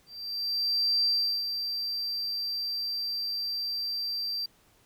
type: tone with ADSR envelope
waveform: triangle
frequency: 4699 Hz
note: D8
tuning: in tune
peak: -19 dBFS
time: 0.06-4.46 s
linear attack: 980 ms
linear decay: 390 ms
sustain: -9 dB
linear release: 6 ms
effects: tanh soft clip ceiling -20 dBFS + pink hiss -63 dBFS RMS until 4.85 s